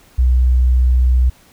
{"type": "tone", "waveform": "sine", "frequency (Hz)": 62.6, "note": "B1", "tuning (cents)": 24, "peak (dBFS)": -9, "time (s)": [0.18, 1.3], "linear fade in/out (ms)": 10, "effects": ["pink hiss -49 dBFS RMS until 1.52 s"]}